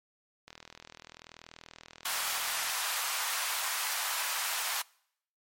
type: click train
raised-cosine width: 0.2 ms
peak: -29 dBFS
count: 91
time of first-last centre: 0.48-2.697 s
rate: 40.6 Hz
type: high-pass noise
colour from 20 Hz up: pink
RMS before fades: -33 dBFS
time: 2.05-4.82 s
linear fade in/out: 5 ms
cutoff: 840 Hz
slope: 24 dB/octave
effects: noise-tail reverb RT60 0.7 s tail -25 dB re dry + MP3 64 kbps